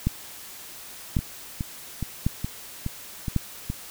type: two click trains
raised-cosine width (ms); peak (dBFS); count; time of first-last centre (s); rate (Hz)
5; -9 / -15; 4 / 7; 0.07-3.363 / 1.19-3.7; 0.911 / 2.39
effects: white hiss -42 dBFS RMS until 3.9 s